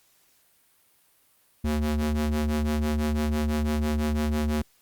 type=ring-modulated tone; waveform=square; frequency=76 Hz; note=D#2; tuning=40 cents flat; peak=-21 dBFS; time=1.64-4.62 s; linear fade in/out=5 ms; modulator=149 Hz; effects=white hiss -63 dBFS RMS until 4.81 s + Opus 48 kbps